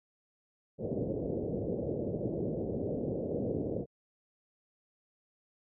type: low-pass noise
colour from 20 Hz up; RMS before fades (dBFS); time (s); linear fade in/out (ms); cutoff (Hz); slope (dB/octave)
white; -34; 0.78-3.86; 50; 560; 48
effects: high-pass 80 Hz 12 dB/octave